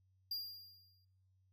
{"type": "tone with exponential decay", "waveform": "square", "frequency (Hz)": 4795, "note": "D8", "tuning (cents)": 35, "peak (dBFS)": -37, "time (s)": [0.31, 1.05], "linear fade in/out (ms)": 5, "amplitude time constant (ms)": 160, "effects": ["noise-tail reverb RT60 0.7 s tail -21 dB re dry", "added 94 Hz sine -70 dBFS peak until 1.52 s"]}